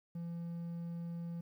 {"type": "tone", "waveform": "triangle", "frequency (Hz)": 169.7, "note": "F3", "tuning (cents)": -49, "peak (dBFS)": -37, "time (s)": [0.15, 1.41], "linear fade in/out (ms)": 5, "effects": ["12-bit"]}